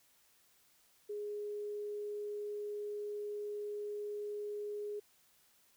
sine tone, 415.3 Hz, G#4, in tune, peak -38 dBFS, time 1.09-5 s, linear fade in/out 10 ms, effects white hiss -69 dBFS RMS until 5.76 s

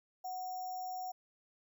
sine tone with sample-and-hold, 740 Hz, F#5, in tune, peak -38 dBFS, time 0.24-1.12 s, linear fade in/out 10 ms, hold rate 6300 Hz, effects none

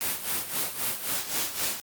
white noise with tremolo, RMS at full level -27 dBFS, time 0.01-1.8 s, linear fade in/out 0 ms, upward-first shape sine, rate 3.8 Hz, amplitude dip 70%, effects high-pass 80 Hz 12 dB/octave + Opus 32 kbps

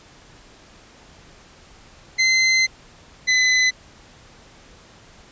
sawtooth tone pair in turn, 2064 / 2018 Hz, C7 / B6, -24 / +37 cents, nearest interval unison, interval 39 cents, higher first, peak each -11 dBFS, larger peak neither, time 2.18-2.67 / 3.27-3.71 s, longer first, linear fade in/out 20 ms, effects pink hiss -48 dBFS RMS until 5.31 s + resampled to 16000 Hz

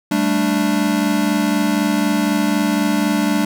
square chord, G suspended second, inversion none, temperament equal, 196 / 220 / 293.7 Hz, G3 / A3 / D4, 0 / 0 / 0 cents, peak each -21 / -21 / -19 dBFS, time 0.11-3.45 s, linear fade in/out 5 ms, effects none

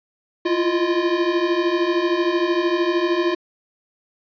square tone cluster, 337.2 / 350.3 / 620 Hz, E4 / F4 / D#5, +39 / +5 / -6 cents, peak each -24 / -20 / -29 dBFS, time 0.45-3.35 s, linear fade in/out 10 ms, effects resampled to 11025 Hz + 8-bit

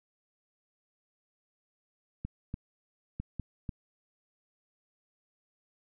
clicks, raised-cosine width 5 ms, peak -23 dBFS, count 5, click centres 2.25 / 2.541 / 3.2 / 3.397 / 3.692 s, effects none

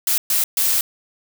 blue noise bursts at uneven times, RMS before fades -18 dBFS, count 3, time 0.07-0.18 / 0.3-0.44 / 0.57-0.81 s, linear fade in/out 2 ms, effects none

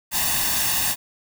white noise with comb filter, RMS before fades -22 dBFS, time 0.11-0.96 s, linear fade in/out 50 ms, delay 1.1 ms, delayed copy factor +0.7, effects none

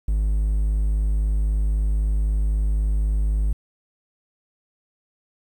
triangle tone, 51.91 Hz, G#1, in tune, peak -16 dBFS, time 0.08-3.53 s, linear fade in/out 5 ms, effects 9-bit

